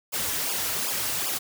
white noise with flanger, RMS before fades -28 dBFS, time 0.12-1.39 s, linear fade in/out 20 ms, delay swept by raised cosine 0.49 to 5.59 ms, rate 2.6 Hz, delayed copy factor -0.95, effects none

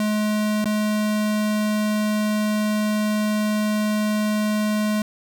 square tone with dropouts, 212.1 Hz, G#3, 37 cents sharp, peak -20 dBFS, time 0-5.02 s, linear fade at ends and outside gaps 2 ms, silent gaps 0.644-0.656 s, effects none

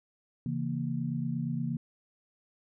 sine chord, A# diminished, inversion first, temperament equal with one note detuned, 136.13 / 164.81 / 233.1 Hz, C#3 / E3 / A#3, -31 / 0 / 0 cents, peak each -34 dBFS, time 0.46-1.77 s, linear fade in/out 2 ms, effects none

